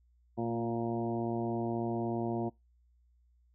harmonic tone with a mistuned harmonic, 116.54 Hz, A#2, in tune, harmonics 1 / 2 / 3 / 4 / 5 / 6 / 7 / 8, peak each -39 / -35 / -35 / -45 / -44 / -40 / -49 / -46 dBFS, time 0.37-2.5 s, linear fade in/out 20 ms, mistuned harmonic 2, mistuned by -16 cents, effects noise-tail reverb RT60 0.2 s tail -24 dB re dry + added 60 Hz sine -64 dBFS peak until 3.54 s

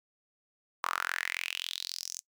sawtooth tone with high-pass filter sweep, 43.71 Hz, F1, 2 cents sharp, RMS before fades -36 dBFS, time 0.83-2.2 s, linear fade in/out 10 ms, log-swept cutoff 1100 to 6600 Hz, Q 5.3, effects noise-tail reverb RT60 0.1 s tail -23 dB re dry

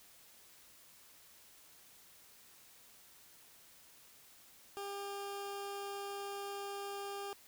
20% pulse tone, 400.3 Hz, G4, 36 cents sharp, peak -36 dBFS, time 4.77-7.33 s, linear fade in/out 0 ms, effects white hiss -61 dBFS RMS until 7.47 s

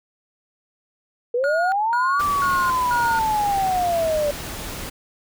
sine linear two-way sweep, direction up then down, 466.2 to 1174.7 to 575 Hz, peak -18 dBFS, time 1.34-4.31 s, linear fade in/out 5 ms, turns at 2.22 s
triangle tone bursts, 1437 Hz, F6, 49 cents sharp, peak -21 dBFS, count 4, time 1.44-3.19 s, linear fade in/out 0 ms, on 280 ms, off 210 ms
pink noise, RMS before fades -32 dBFS, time 2.19-4.9 s, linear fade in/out 10 ms
effects none

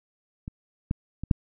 clicks, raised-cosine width 5 ms, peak -22 / -13 / -20 / -6 dBFS, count 4, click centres 0.479 / 0.911 / 1.236 / 1.312 s, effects none

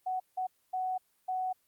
sine tone bursts at uneven times, 744 Hz, F#5, 9 cents sharp, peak -30 dBFS, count 4, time 0.06-0.2 / 0.37-0.47 / 0.73-0.98 / 1.28-1.53 s, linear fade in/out 10 ms, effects white hiss -72 dBFS RMS until 1.67 s + Opus 24 kbps

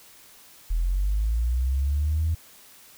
sine linear sweep, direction up, 39.73 to 82.41 Hz, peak -20 dBFS, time 0.7-2.35 s, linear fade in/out 10 ms, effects tanh soft clip ceiling -16 dBFS + white hiss -51 dBFS RMS until 2.97 s

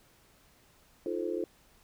sine chord, F dominant seventh, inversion third, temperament just, 314.3 / 349.2 / 436.5 / 523.8 Hz, Eb4 / F4 / A4 / C5, +18 / 0 / -14 / +2 cents, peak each -38 / -34 / -36 / -39 dBFS, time 1.06-1.44 s, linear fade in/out 2 ms, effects pink hiss -63 dBFS RMS until 1.83 s

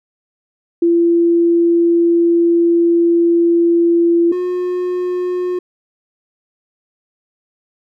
sine / triangle tone pair in turn, 340 / 360.2 Hz, F4 / F#4, -46 / -46 cents, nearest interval minor second, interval 100 cents, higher second, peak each -9 / -14 dBFS, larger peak first, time 0.82-4.32 / 4.32-5.59 s, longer first, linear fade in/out 5 ms, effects none

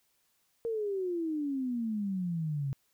sine exponential sweep, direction down, 466.5 to 133.5 Hz, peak -30 dBFS, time 0.65-2.73 s, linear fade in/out 0 ms, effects white hiss -73 dBFS RMS until 2.93 s

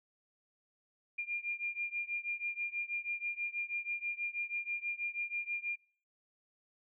sine beating tone pair, 2401 / 2407.2 Hz, D7 / D7, +38 / +42 cents, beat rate 6.2 Hz, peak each -38 / -39 dBFS, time 1.18-5.76 s, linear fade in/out 10 ms, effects noise-tail reverb RT60 0.5 s tail -23 dB re dry

